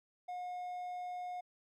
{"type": "tone", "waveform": "triangle", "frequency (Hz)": 720, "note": "F#5", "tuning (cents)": -47, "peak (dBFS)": -37, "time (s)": [0.28, 1.41], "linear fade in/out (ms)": 10, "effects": ["MP3 96 kbps"]}